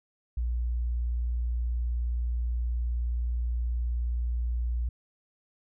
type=tone; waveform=sine; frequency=59.5 Hz; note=A#1; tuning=36 cents sharp; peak=-26 dBFS; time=0.37-4.89 s; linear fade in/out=5 ms; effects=none